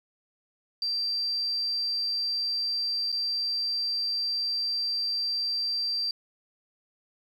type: tone with dropouts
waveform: sine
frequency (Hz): 4699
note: D8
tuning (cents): 0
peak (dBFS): -26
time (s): 0.82-6.11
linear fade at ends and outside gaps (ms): 2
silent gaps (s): 3.119-3.125
effects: 9-bit